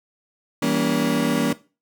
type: chord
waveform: 35% pulse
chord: E diminished seventh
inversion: none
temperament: just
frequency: 164.81 / 197.78 / 237.3 / 284.8 Hz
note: E3 / G3 / Bb3 / Db4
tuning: 0 / +16 / +31 / +47 cents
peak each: -26 / -26 / -21 / -21 dBFS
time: 0.62-1.53 s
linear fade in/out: 5 ms
effects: noise-tail reverb RT60 0.3 s tail -17 dB re dry